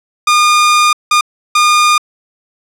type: tone bursts at uneven times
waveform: sawtooth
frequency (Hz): 1215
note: D#6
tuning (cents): -42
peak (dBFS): -3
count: 3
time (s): 0.27-0.93 / 1.11-1.21 / 1.55-1.98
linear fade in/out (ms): 5
effects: low-pass 9000 Hz 12 dB/octave